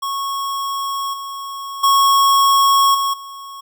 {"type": "tone with level steps", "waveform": "square", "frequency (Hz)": 1101, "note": "C#6", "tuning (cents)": -12, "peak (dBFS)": [-21, -27, -11, -17, -32], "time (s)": [0.02, 3.61], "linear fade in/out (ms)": 10, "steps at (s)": [1.13, 1.83, 2.94, 3.13], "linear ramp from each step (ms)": 10, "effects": []}